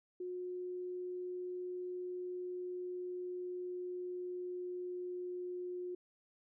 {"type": "tone with pitch glide", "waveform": "sine", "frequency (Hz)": [361.5, 359], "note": ["F#4", "F4"], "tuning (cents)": [-40, 48], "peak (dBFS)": -39, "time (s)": [0.2, 5.95], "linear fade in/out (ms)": 5, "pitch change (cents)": -12, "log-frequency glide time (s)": [1.83, 5.82], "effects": []}